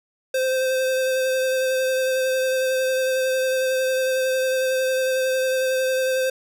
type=tone with vibrato; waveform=square; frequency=520 Hz; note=C5; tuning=11 cents flat; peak=-20 dBFS; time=0.34-6.3 s; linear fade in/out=5 ms; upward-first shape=sine; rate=11 Hz; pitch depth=15 cents each way; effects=none